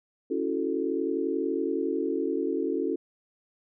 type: chord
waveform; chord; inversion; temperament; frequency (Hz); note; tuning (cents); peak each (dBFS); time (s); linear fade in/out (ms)
sine; F# minor seventh; second; equal with one note detuned; 278 / 329.6 / 370 / 440; C#4 / E4 / F#4 / A4; +5 / 0 / 0 / 0; -31; 0.3-2.96; 10
effects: none